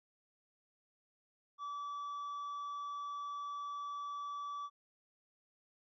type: tone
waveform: triangle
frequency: 1153 Hz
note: D6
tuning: 32 cents flat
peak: -38 dBFS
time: 1.58-4.7 s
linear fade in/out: 50 ms
effects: resampled to 16000 Hz